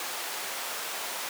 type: high-pass noise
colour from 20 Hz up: pink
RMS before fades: -35 dBFS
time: 0-1.29 s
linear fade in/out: 2 ms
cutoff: 670 Hz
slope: 12 dB/octave
effects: none